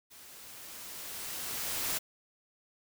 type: noise with level ramp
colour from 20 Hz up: white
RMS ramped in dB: -53 to -32 dBFS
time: 0.1-1.99 s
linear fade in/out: 20 ms
effects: none